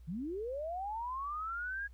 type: linear sweep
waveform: sine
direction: up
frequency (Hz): 144.6 to 1661.2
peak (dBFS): -36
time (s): 0.07-1.88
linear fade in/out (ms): 20
effects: added 60 Hz sine -51 dBFS peak until 1.93 s + pink hiss -74 dBFS RMS until 1.93 s